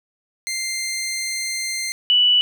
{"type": "tone pair in turn", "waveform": ["15% pulse", "sine"], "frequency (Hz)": [2093, 2960], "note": ["C7", "F#7"], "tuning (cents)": [0, 0], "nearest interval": "tritone", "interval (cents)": 600, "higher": "second", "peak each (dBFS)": [-17, -12], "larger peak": "second", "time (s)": [[0.47, 1.92], [2.1, 2.41]], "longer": "first", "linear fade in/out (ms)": 0, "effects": []}